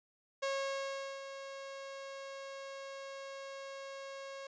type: tone with ADSR envelope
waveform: sawtooth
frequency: 546 Hz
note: C#5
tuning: 26 cents flat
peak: -29 dBFS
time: 0.42-4.47 s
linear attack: 13 ms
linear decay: 770 ms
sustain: -11 dB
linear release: 4 ms
effects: resampled to 16000 Hz